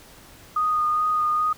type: tone with vibrato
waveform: sine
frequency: 1234 Hz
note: D#6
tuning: 15 cents flat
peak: -19 dBFS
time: 0.56-1.53 s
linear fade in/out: 5 ms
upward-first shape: sine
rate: 2.4 Hz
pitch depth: 14 cents each way
effects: pink hiss -48 dBFS RMS until 1.57 s